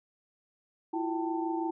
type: tone cluster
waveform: sine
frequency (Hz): 330.8 / 356.8 / 776 / 888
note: E4 / F4 / G5 / A5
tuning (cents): +6 / +37 / -18 / +16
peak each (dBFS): -31 / -39 / -38 / -36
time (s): 0.93-1.71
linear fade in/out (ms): 10
effects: none